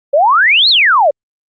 sine exponential two-way sweep, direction up then down, 536 to 4413 to 536 Hz, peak -6 dBFS, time 0.13-1.11 s, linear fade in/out 10 ms, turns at 0.69 s, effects Opus 32 kbps

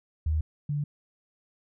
sine tone pair in turn, 77.78 / 146.07 Hz, D#2 / D3, 0 / -9 cents, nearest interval major seventh, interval 1091 cents, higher second, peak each -23 / -26 dBFS, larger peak first, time 0.26-0.41 / 0.69-0.84 s, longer neither, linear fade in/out 5 ms, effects none

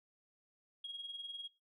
sine tone with tremolo, 3284 Hz, G#7, 20 cents flat, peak -39 dBFS, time 0.84-1.48 s, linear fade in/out 5 ms, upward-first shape sine, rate 20 Hz, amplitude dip 65%, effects noise-tail reverb RT60 0.3 s tail -22 dB re dry + tanh soft clip ceiling -38 dBFS

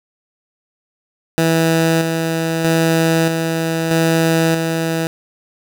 15% pulse tone with tremolo, 163.5 Hz, E3, 14 cents flat, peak -6 dBFS, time 1.38-5.07 s, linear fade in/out 0 ms, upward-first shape square, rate 0.79 Hz, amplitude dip 40%, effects none

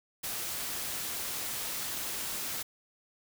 white noise, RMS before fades -36 dBFS, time 0.23-2.63 s, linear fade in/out 10 ms, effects none

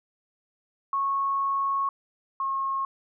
sine tone pair in turn, 1100 / 1083 Hz, C#6 / C#6, -14 / -41 cents, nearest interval unison, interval 27 cents, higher first, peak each -23 / -25 dBFS, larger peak first, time 0.93-1.89 / 2.4-2.85 s, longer first, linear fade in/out 2 ms, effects none

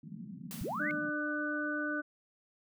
white band-pass noise, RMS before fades -45 dBFS, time 0.03-1.1 s, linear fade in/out 10 ms, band 150 to 230 Hz, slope 48 dB/octave
white noise with exponential decay, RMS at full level -43 dBFS, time 0.51-1.02 s, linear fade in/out 0 ms, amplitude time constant 110 ms
sine linear sweep, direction up, 42.83 to 2217 Hz, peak -34 dBFS, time 0.61-0.91 s, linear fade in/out 0 ms
harmonic tone, 298.7 Hz, D4, 29 cents sharp, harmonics 1 / 2 / 4 / 5, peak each -36 / -41 / -45 / -35 dBFS, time 0.79-2.02 s, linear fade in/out 20 ms
effects none

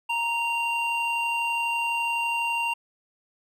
triangle tone pair together, 935 / 2773 Hz, A#5 / F7, +5 / -13 cents, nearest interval octave + perfect fifth, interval 1882 cents, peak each -25 dBFS, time 0.09-2.74 s, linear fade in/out 10 ms, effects none

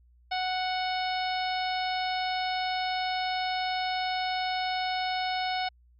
harmonic tone with a mistuned harmonic, 740 Hz, F#5, in tune, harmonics 1 / 2 / 3 / 4 / 5 / 6 / 7, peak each -29 / -38 / -37 / -40 / -39 / -40 / -42 dBFS, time 0.31-5.69 s, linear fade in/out 10 ms, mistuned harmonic 6, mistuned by -44 cents, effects added 60 Hz sine -57 dBFS peak until 5.99 s

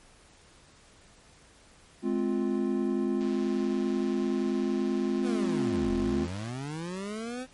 triangle chord, F minor, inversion first, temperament equal with one note detuned, 211.2 / 261.6 / 349.2 Hz, Ab3 / C4 / F4, +29 / 0 / 0 cents, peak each -28 dBFS, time 2.02-6.28 s, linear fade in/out 50 ms
click train, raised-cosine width 0.2 ms, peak -31 dBFS, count 530, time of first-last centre 3.21-6.496 s, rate 161 Hz
25% pulse linear two-way sweep, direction down then up, 262.3 to 36.71 to 262.3 Hz, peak -30 dBFS, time 5.22-7.47 s, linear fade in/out 50 ms, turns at 5.93 s
effects pink hiss -57 dBFS RMS until 7.53 s + MP3 48 kbps

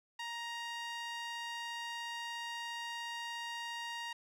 sawtooth tone with band-pass filter, 937 Hz, A#5, 9 cents sharp, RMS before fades -42 dBFS, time 0.19-4.13 s, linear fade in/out 5 ms, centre 2600 Hz, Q 0.78, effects none

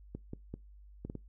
clicks, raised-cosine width 3 ms, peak -27 dBFS, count 6, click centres 0.15 / 0.334 / 0.54 / 1.05 / 1.099 / 1.153 s, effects noise-tail reverb RT60 0.2 s tail -23 dB re dry + added 50 Hz sine -52 dBFS peak until 1.28 s

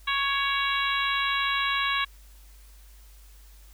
harmonic tone with a mistuned harmonic, 554.4 Hz, C#5, in tune, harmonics 2 / 3 / 4 / 5 / 6 / 7, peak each -28 / -30 / -31 / -32 / -33 / -33 dBFS, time 0.07-2.05 s, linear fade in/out 10 ms, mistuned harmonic 4, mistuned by +23 cents, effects added 50 Hz sine -48 dBFS peak until 3.73 s + white hiss -58 dBFS RMS until 3.73 s

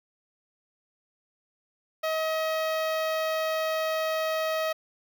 sawtooth tone with notch filter, 635 Hz, D#5, 35 cents sharp, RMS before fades -28 dBFS, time 2.03-4.73 s, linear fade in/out 10 ms, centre 8300 Hz, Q 0.82, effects none

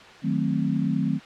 sine chord, D# diminished seventh, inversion none, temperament equal, 155.56 / 185 / 220 / 261.6 Hz, D#3 / F#3 / A3 / C4, 0 / 0 / 0 / 0 cents, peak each -27 dBFS, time 0.22-1.2 s, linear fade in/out 50 ms, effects white hiss -45 dBFS RMS until 1.25 s + low-pass 3000 Hz 12 dB/octave

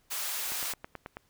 white high-pass noise, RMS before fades -34 dBFS, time 0.1-0.74 s, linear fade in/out 20 ms, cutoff 620 Hz, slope 12 dB/octave
click train, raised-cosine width 0.5 ms, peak -24 dBFS, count 7, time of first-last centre 0.52-1.169 s, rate 9.24 Hz
effects pink hiss -69 dBFS RMS until 1.29 s

